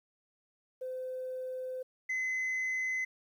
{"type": "tone pair in turn", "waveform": "sine", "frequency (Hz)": [513, 2038], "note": ["C5", "C7"], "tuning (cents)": [-34, -46], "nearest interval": "2 octaves", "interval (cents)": 2388, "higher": "second", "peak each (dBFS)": [-35, -28], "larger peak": "second", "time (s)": [[0.81, 1.83], [2.09, 3.05]], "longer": "first", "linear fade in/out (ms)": 10, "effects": ["tanh soft clip ceiling -30 dBFS", "11-bit"]}